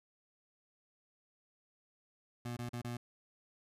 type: tone with dropouts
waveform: 25% pulse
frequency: 120.4 Hz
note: B2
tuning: 44 cents flat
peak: -35 dBFS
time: 2.45-2.97 s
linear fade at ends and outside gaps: 5 ms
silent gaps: 2.568-2.589 / 2.692-2.732 / 2.817-2.845 s
effects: resampled to 32000 Hz